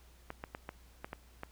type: clicks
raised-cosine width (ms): 0.5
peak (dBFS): -25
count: 7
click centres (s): 0.304 / 0.439 / 0.549 / 0.691 / 1.045 / 1.131 / 1.434
effects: added 60 Hz sine -58 dBFS peak until 1.51 s + pink hiss -64 dBFS RMS until 1.51 s